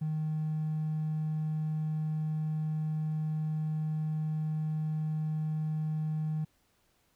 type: tone with hard clipping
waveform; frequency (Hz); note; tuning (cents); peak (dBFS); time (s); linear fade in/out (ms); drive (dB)
triangle; 155.3; D#3; -3; -30; 0.01-6.45; 10; 4
effects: pink hiss -71 dBFS RMS until 7.15 s